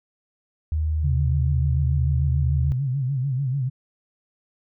sine tone, 77.78 Hz, D#2, in tune, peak -20 dBFS, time 0.72-2.72 s, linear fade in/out 0 ms
sine tone with vibrato, 133.2 Hz, C3, 31 cents sharp, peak -21 dBFS, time 1.03-3.7 s, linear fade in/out 20 ms, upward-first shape sine, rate 6.8 Hz, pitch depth 120 cents each way
effects none

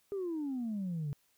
sine exponential sweep, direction down, 409.6 to 138.59 Hz, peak -32 dBFS, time 0.12-1.13 s, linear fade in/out 0 ms, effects tanh soft clip ceiling -31 dBFS + white hiss -72 dBFS RMS until 1.37 s

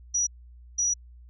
sine tone bursts at uneven times, 5830 Hz, F#8, 26 cents flat, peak -22 dBFS, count 2, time 0.14-0.27 / 0.78-0.94 s, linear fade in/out 10 ms, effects added 60 Hz sine -46 dBFS peak until 1.29 s

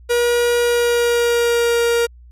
45% pulse tone with pitch glide, 478.9 to 469.9 Hz, A#4 to A#4, +47 to +14 cents, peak -14 dBFS, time 0.09-2.07 s, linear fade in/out 20 ms, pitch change -33 cents, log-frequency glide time 0.6-1.8 s, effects added 60 Hz sine -40 dBFS peak until 2.31 s + resampled to 32000 Hz

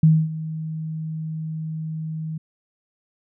sine tone with ADSR envelope, 158.3 Hz, D#3, 30 cents sharp, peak -9 dBFS, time 0.03-2.38 s, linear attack 4 ms, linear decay 250 ms, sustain -17 dB, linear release 7 ms, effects none

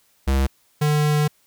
square tone pair in turn, 67.3 / 149.78 Hz, C2 / D3, +49 / +34 cents, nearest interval octave + major second, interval 1385 cents, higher second, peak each -17 dBFS, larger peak neither, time 0.27-0.47 / 0.81-1.28 s, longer second, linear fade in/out 10 ms, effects white hiss -61 dBFS RMS until 1.46 s

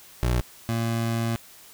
25% pulse tone pair in turn, 60.9 / 114.96 Hz, B1 / A#2, -24 / -24 cents, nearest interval major seventh, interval 1100 cents, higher second, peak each -17 / -20 dBFS, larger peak first, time 0.23-0.41 / 0.69-1.36 s, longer second, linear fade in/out 0 ms, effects white hiss -49 dBFS RMS until 1.73 s

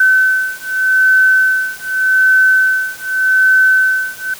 sine beating tone pair, 1524 / 1524.84 Hz, G6 / G6, -49 / -48 cents, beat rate 0.84 Hz, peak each -12 dBFS, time 0-4.34 s, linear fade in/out 5 ms, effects white hiss -34 dBFS RMS until 4.39 s

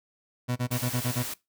30% pulse tone bursts, 123.5 Hz, B2, in tune, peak -23 dBFS, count 7, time 0.48-1.235 s, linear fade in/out 20 ms, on 83 ms, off 29 ms
white noise, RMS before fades -35 dBFS, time 0.71-1.34 s, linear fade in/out 5 ms
effects noise-tail reverb RT60 0.2 s tail -20 dB re dry

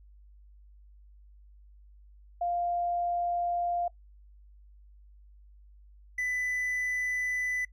sine / triangle tone pair in turn, 698.5 / 1995.2 Hz, F5 / B6, 0 / +17 cents, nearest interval octave + tritone, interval 1817 cents, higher second, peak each -27 dBFS, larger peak neither, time 2.41-3.88 / 6.18-7.65 s, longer neither, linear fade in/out 5 ms, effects noise-tail reverb RT60 0.1 s tail -21 dB re dry + added 50 Hz sine -52 dBFS peak until 7.72 s

